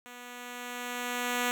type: tone with level ramp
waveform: 5% pulse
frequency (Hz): 244.9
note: B3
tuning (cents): -14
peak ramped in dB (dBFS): -34 to -15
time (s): 0.06-1.51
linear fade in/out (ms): 0
effects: none